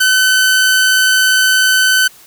sawtooth tone, 1519 Hz, F#6, 45 cents sharp, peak -5 dBFS, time 0-2.08 s, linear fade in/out 10 ms, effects white hiss -42 dBFS RMS until 2.26 s

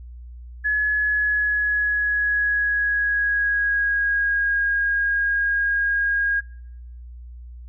sine tone with pitch glide, 1698 to 1631.7 Hz, G#6 to G#6, +38 to -31 cents, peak -18 dBFS, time 0.64-6.41 s, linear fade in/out 20 ms, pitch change -69 cents, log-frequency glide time 0.95-4.63 s, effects noise-tail reverb RT60 0.8 s tail -26 dB re dry + added 60 Hz sine -36 dBFS peak until 7.68 s

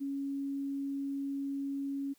sine tone, 277.2 Hz, C#4, in tune, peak -33 dBFS, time 0-2.14 s, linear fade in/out 20 ms, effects white hiss -68 dBFS RMS until 2.18 s

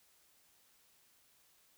silence, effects white hiss -69 dBFS RMS until 1.77 s

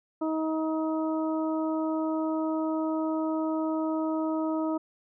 harmonic tone, 316.5 Hz, D#4, 30 cents sharp, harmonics 1 / 2 / 3 / 4, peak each -27 / -33 / -37 / -39 dBFS, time 0.21-4.78 s, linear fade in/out 10 ms, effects none

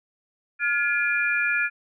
sine tone cluster, 1419 / 1702 / 2403 Hz, F6 / G#6 / D7, +27 / +42 / +39 cents, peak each -25 dBFS, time 0.59-1.7 s, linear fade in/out 50 ms, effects none

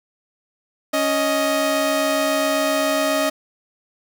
sawtooth tone pair together, 278.5 / 624.4 Hz, C#4 / D#5, +8 / +6 cents, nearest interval octave + major second, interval 1398 cents, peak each -19 / -15 dBFS, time 0.93-3.3 s, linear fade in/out 10 ms, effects none

